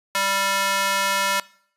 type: tone with high-pass filter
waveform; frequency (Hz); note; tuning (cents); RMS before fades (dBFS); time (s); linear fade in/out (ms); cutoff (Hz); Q
square; 196; G3; 0; -22; 0.15-1.4; 0; 1100; 1
effects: noise-tail reverb RT60 0.6 s tail -22 dB re dry + resampled to 32000 Hz